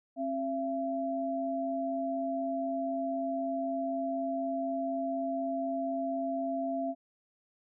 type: tone pair together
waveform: sine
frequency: 268.3 / 676 Hz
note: C4 / E5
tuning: +44 / +43 cents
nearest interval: octave + major third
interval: 1599 cents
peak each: -34 / -32 dBFS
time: 0.16-6.95 s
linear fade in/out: 50 ms
effects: none